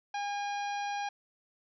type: harmonic tone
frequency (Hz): 813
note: G#5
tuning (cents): -37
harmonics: 1 / 2 / 3 / 4 / 5 / 6 / 7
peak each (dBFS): -33 / -42 / -44 / -49 / -50 / -54 / -51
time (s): 0.14-1.09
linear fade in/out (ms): 5
effects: none